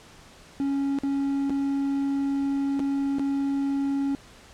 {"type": "tone with dropouts", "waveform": "triangle", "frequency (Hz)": 277.2, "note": "C#4", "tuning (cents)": 0, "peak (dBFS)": -21, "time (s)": [0.6, 4.15], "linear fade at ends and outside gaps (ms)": 0, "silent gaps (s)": [[0.987, 1.035], [1.496, 1.504], [2.794, 2.801], [3.185, 3.195]], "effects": ["pink hiss -50 dBFS RMS until 4.53 s", "low-pass 8000 Hz 12 dB/octave"]}